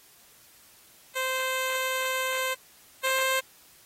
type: tone pair in turn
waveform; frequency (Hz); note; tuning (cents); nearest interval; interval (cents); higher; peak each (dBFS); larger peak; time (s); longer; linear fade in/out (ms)
10% pulse; 520 / 526; C5 / C5; -11 / +9; unison; 20; second; -18 / -15; second; 1.15-2.55 / 3.03-3.41; first; 20
effects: white hiss -56 dBFS RMS until 3.85 s + AAC 48 kbps